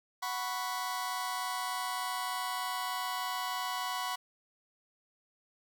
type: chord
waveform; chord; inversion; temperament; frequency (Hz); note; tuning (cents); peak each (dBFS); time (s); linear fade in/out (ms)
sawtooth; F# suspended fourth; none; just; 740 / 986.7 / 1110; F#5 / B5 / C#6; 0 / -2 / +2; -35 / -33 / -34; 0.22-4.16; 10
effects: none